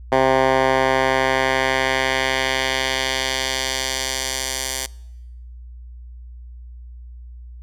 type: tone with band-pass filter sweep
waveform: 10% pulse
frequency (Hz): 131.9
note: C3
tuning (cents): +14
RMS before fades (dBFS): -20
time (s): 0.12-4.86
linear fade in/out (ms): 2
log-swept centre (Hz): 860 to 7900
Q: 0.91
effects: noise-tail reverb RT60 1.0 s tail -25 dB re dry + added 60 Hz sine -35 dBFS peak until 7.62 s